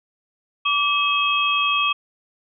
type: tone cluster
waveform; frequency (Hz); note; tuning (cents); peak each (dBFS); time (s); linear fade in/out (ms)
sine; 1158 / 2572 / 3242; D6 / E7 / G#7; -25 / -43 / -42; -21 / -21 / -23; 0.65-1.93; 10
effects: none